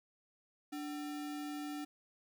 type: tone with sample-and-hold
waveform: sine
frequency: 293.7 Hz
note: D4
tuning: in tune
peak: -39 dBFS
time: 0.72-1.85 s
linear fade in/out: 10 ms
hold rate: 1050 Hz
effects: none